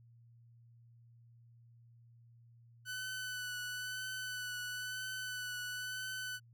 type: tone with vibrato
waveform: sawtooth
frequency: 1497 Hz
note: F#6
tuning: 20 cents sharp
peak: -36 dBFS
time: 2.85-6.4 s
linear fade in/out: 50 ms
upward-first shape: triangle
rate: 1 Hz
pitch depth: 25 cents each way
effects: added 117 Hz sine -59 dBFS peak until 6.53 s